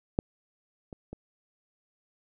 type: clicks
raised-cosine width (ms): 2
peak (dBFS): -11 / -28 / -26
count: 3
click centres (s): 0.189 / 0.928 / 1.13
effects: none